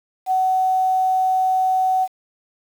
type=tone; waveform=sine; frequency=750 Hz; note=F#5; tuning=23 cents sharp; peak=-15 dBFS; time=0.26-2.08 s; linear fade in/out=50 ms; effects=7-bit